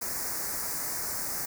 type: band-stop noise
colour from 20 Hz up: white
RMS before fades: -33 dBFS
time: 0.01-1.46 s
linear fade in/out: 10 ms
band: 2100 to 4800 Hz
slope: 48 dB/octave
effects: none